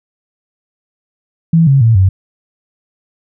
sine tone with pitch steps, 164.81 / 137 / 113.88 / 94.66 Hz, E3 / C#3 / A#2 / F#2, 0 / -20 / -40 / +40 cents, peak -5 dBFS, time 1.53-2.09 s, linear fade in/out 5 ms, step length 140 ms, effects none

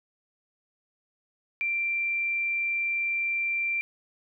sine tone, 2359 Hz, D7, 7 cents sharp, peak -25 dBFS, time 1.61-3.81 s, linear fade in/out 0 ms, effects none

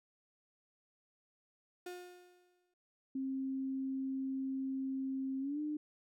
35% pulse tone with exponential decay, 358.2 Hz, F4, 44 cents sharp, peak -40 dBFS, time 1.86-2.74 s, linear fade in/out 5 ms, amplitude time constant 190 ms
sine tone with pitch glide, 266.5 to 300.9 Hz, C4 to D4, +32 to +42 cents, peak -35 dBFS, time 3.15-5.77 s, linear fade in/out 5 ms, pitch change +210 cents, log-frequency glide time 5.4-5.6 s
effects none

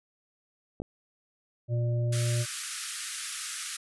clicks, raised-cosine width 2 ms, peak -22 / -24 dBFS, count 2, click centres 0.801 / 0.819 s
harmonic tone, 119.1 Hz, A#2, 38 cents sharp, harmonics 1 / 3 / 5, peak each -25 / -41 / -38 dBFS, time 1.68-2.46 s, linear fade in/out 50 ms
white high-pass noise, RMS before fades -34 dBFS, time 2.12-3.77 s, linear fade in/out 10 ms, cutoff 1200 Hz, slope 96 dB/octave
effects resampled to 24000 Hz

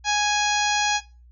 harmonic tone, 830.6 Hz, G#5, in tune, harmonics 1 / 2 / 3 / 4 / 5 / 6 / 7 / 8, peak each -23 / -26 / -28 / -29 / -30 / -31 / -31 / -32 dBFS, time 0.04-1.01 s, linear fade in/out 50 ms, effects noise-tail reverb RT60 0.3 s tail -18 dB re dry + added 60 Hz sine -47 dBFS peak until 1.31 s

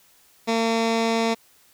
15% pulse tone with low-pass filter, 227.4 Hz, A#3, 43 cents flat, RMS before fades -22 dBFS, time 0.47-1.35 s, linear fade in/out 20 ms, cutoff 5600 Hz, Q 1.2, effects white hiss -57 dBFS RMS until 1.73 s

